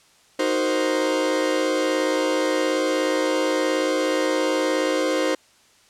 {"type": "chord", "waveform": "40% pulse", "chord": "C half-diminished seventh", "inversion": "first", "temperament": "equal", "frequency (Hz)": [311.1, 370, 466.2, 523.3], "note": ["Eb4", "Gb4", "Bb4", "C5"], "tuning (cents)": [0, 0, 0, 0], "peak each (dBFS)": [-24, -27, -28, -22], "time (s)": [0.39, 5.35], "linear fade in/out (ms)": 5, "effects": ["white hiss -56 dBFS RMS until 5.89 s", "low-pass 8000 Hz 12 dB/octave"]}